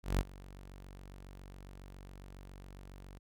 sawtooth tone with ADSR envelope, 47.27 Hz, F#1, 38 cents sharp, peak -23 dBFS, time 0.03-3.19 s, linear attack 160 ms, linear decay 43 ms, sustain -22 dB, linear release 16 ms, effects none

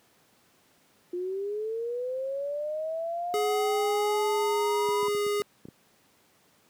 sine linear sweep, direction up, 349.7 to 1000 Hz, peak -29 dBFS, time 1.13-5.08 s, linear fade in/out 5 ms
square tone with pitch glide, 420 to 412.1 Hz, G#4 to G#4, +19 to -13 cents, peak -26 dBFS, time 3.34-5.42 s, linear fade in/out 0 ms, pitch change -32 cents, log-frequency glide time 3.45-5.25 s
clicks, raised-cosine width 3 ms, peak -28 dBFS, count 8, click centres 4.888 / 5.029 / 5.083 / 5.149 / 5.265 / 5.4 / 5.654 / 5.686 s
effects pink hiss -63 dBFS RMS until 6.69 s + high-pass 150 Hz 12 dB/octave

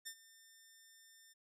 10% pulse tone with ADSR envelope, 1800 Hz, A6, 39 cents sharp, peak -34 dBFS, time 0.05-1.34 s, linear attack 20 ms, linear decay 73 ms, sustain -18 dB, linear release 21 ms, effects none

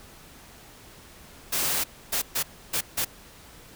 white noise bursts at uneven times, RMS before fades -26 dBFS, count 5, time 1.52-1.84 / 2.12-2.22 / 2.35-2.43 / 2.73-2.81 / 2.97-3.05 s, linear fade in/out 10 ms, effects pink hiss -49 dBFS RMS until 3.75 s

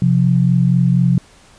sine tone pair together, 131.4 / 175.53 Hz, C3 / F3, +8 / +9 cents, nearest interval perfect fourth, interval 501 cents, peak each -13 dBFS, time 0.02-1.18 s, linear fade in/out 2 ms, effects pink hiss -47 dBFS RMS until 1.58 s + resampled to 22050 Hz

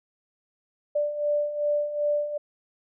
sine beating tone pair, 587 / 589.6 Hz, D5 / D5, -1 / +7 cents, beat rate 2.6 Hz, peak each -30 / -24 dBFS, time 0.95-2.38 s, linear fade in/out 10 ms, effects none

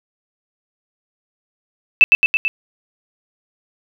sine tone with echo, 2637 Hz, E7, in tune, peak -3 dBFS, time 2.01-2.04 s, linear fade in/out 0 ms, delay 110 ms, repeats 4, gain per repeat -3 dB, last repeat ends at 2.48 s, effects none

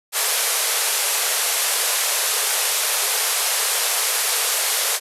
white band-pass noise, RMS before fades -21 dBFS, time 0.12-5 s, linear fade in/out 50 ms, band 410 to 13000 Hz, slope 96 dB/octave, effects none

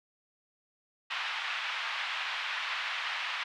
white band-pass noise, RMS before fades -35 dBFS, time 1.1-3.44 s, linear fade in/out 10 ms, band 910 to 3200 Hz, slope 24 dB/octave, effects none

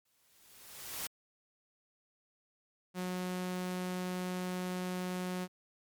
white noise with exponential growth, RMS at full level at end -37 dBFS, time 0.05-1.07 s, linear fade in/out 5 ms, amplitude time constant 220 ms
sawtooth tone, 182.1 Hz, F#3, 27 cents flat, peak -31 dBFS, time 2.94-5.48 s, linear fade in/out 50 ms
effects MP3 96 kbps

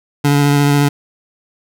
25% pulse tone with vibrato, 143.5 Hz, D3, 40 cents flat, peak -6 dBFS, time 0.24-0.89 s, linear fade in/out 10 ms, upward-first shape sine, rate 14 Hz, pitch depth 15 cents each way, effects none

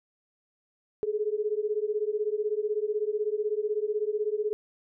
sine beating tone pair, 415.4 / 431.4 Hz, G#4 / A4, 0 / -34 cents, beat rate 16 Hz, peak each -29 dBFS, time 1.03-4.53 s, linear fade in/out 0 ms, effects none

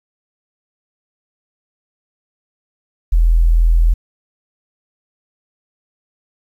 sine tone, 41.48 Hz, E1, 12 cents sharp, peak -8 dBFS, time 3.12-3.94 s, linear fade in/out 10 ms, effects 8-bit

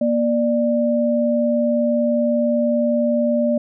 sine tone pair together, 237.2 / 592 Hz, A#3 / D5, +30 / +14 cents, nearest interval octave + major third, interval 1584 cents, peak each -18 / -18 dBFS, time 0.01-3.58 s, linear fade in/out 5 ms, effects none

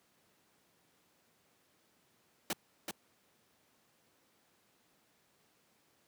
pink noise with echo, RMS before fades -34 dBFS, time 2.5-2.53 s, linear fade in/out 2 ms, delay 380 ms, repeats 1, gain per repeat -5 dB, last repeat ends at 2.91 s, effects pink hiss -71 dBFS RMS until 6.07 s + high-pass 150 Hz 12 dB/octave

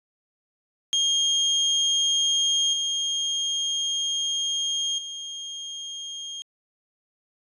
35% pulse tone with level steps, 3229 Hz, G#7, 49 cents flat, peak -18 / -22 / -31 dBFS, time 0.93-6.42 s, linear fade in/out 0 ms, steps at 2.73 / 4.98 s, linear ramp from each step 5 ms, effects resampled to 24000 Hz

